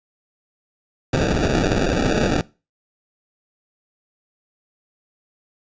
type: noise with sample-and-hold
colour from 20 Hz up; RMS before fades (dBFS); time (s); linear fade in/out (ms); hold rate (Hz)
violet; -19; 1.13-2.41; 2; 1050
effects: noise-tail reverb RT60 0.3 s tail -21 dB re dry + resampled to 16000 Hz